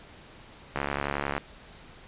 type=click train; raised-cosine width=0.5 ms; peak=-13 dBFS; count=45; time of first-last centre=0.76-1.38 s; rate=71 Hz; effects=pink hiss -50 dBFS RMS until 2.07 s + resampled to 8000 Hz